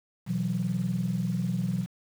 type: chord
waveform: sine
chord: B suspended fourth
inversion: none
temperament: equal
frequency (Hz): 123.47 / 164.81 / 185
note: B2 / E3 / F#3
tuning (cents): 0 / 0 / 0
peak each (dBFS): -31 / -30 / -28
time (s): 0.26-1.87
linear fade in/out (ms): 50
effects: tanh soft clip ceiling -19 dBFS + 8-bit